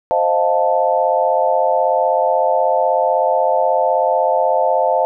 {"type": "chord", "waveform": "sine", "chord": "F dominant seventh", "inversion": "second", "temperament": "equal", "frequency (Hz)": [523.3, 622.3, 698.5, 880], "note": ["C5", "Eb5", "F5", "A5"], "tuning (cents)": [0, 0, 0, 0], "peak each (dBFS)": -18, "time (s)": [0.11, 5.05], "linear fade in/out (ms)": 0, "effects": []}